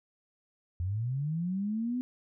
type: linear sweep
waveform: sine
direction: up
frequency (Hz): 84 to 254.5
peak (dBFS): -29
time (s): 0.8-2.01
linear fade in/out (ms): 0
effects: none